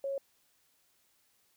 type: tone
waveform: sine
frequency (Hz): 550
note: C#5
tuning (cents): -14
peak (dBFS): -32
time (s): 0.04-0.18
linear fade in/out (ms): 2
effects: white hiss -71 dBFS RMS until 1.56 s